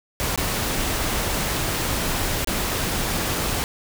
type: noise with dropouts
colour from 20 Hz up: pink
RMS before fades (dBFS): -24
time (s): 0.2-3.64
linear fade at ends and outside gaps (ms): 0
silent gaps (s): 0.359-0.376 / 2.446-2.473
effects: none